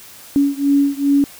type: beating tone pair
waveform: sine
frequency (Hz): 280.6 / 283.1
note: C#4 / C#4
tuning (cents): +21 / +37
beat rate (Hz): 2.5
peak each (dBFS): -15 / -16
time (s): 0.36-1.24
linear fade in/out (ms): 0
effects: white hiss -40 dBFS RMS until 1.39 s